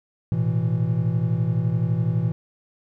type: chord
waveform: triangle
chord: A suspended second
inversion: none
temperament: equal with one note detuned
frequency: 111.6 / 123.47 / 164.81 Hz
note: A2 / B2 / E3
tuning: +25 / 0 / 0 cents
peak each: -22 dBFS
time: 0.32-2.32 s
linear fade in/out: 0 ms
effects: none